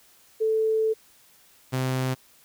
sine / sawtooth tone pair in turn, 440 / 129.76 Hz, A4 / C3, 0 / -14 cents, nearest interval octave + major sixth, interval 2114 cents, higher first, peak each -20 dBFS, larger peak neither, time 0.4-0.94 / 1.72-2.15 s, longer first, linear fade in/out 20 ms, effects white hiss -57 dBFS RMS until 2.44 s

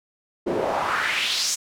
pink noise with band-pass filter sweep, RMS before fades -24 dBFS, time 0.46-1.56 s, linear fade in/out 20 ms, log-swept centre 360 to 7000 Hz, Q 2.9, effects none

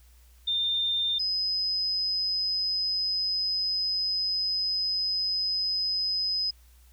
sine tone pair in turn, 3609 / 5043 Hz, A7 / D#8, +43 / +22 cents, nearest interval tritone, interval 579 cents, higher second, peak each -24 / -25 dBFS, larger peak first, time 0.47-1.19 / 1.19-6.51 s, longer second, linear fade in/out 10 ms, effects added 60 Hz sine -53 dBFS peak until 6.92 s + white hiss -63 dBFS RMS until 6.92 s

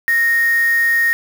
sine tone with quantisation, 1858 Hz, A#6, 6 cents flat, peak -12 dBFS, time 0.08-1.13 s, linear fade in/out 0 ms, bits 4, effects none

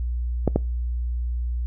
clicks, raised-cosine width 2 ms, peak -5 dBFS, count 2, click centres 0.477 / 0.56 s, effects noise-tail reverb RT60 0.3 s tail -25 dB re dry + added 60 Hz sine -23 dBFS peak until 1.66 s

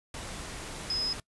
sine tone in noise, 5080 Hz, D#8, 35 cents sharp, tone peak -27 dBFS, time 0.9-1.13 s, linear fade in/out 2 ms, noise pink, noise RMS -40 dBFS, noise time 0.14-1.2 s, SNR +10 dB, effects noise-tail reverb RT60 0.1 s tail -22 dB re dry + resampled to 24000 Hz

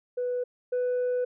sine tone pair in turn, 493.9 / 496.4 Hz, B4 / B4, 0 / +9 cents, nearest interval unison, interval 9 cents, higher second, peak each -25 / -22 dBFS, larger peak second, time 0.17-0.44 / 0.72-1.25 s, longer second, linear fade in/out 10 ms, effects tanh soft clip ceiling -23 dBFS

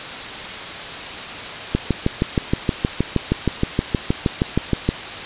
click train, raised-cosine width 3 ms, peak -3 dBFS, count 21, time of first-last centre 1.75-4.89 s, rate 6.37 Hz, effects white hiss -29 dBFS RMS until 5.25 s + resampled to 8000 Hz

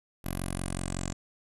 10% pulse tone with low-pass filter sweep, 45.37 Hz, F#1, 33 cents flat, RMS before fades -34 dBFS, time 0.24-1.13 s, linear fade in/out 10 ms, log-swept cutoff 12000 to 7300 Hz, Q 8.2, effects none

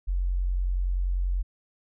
sine tone, 45.23 Hz, F#1, 39 cents flat, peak -23 dBFS, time 0.07-1.43 s, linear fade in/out 20 ms, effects none

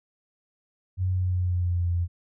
sine tone with pitch glide, 92.5 to 86.81 Hz, F#2 to F2, 0 to -10 cents, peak -22 dBFS, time 0.97-2.08 s, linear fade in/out 50 ms, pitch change -110 cents, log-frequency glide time 1.1-1.9 s, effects none

